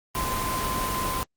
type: tone in noise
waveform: sine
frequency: 1034 Hz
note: C6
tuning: 21 cents flat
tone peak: -28 dBFS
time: 0.15-1.23 s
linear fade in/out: 0 ms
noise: pink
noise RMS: -29 dBFS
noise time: 0.15-1.23 s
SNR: -2 dB
effects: Opus 24 kbps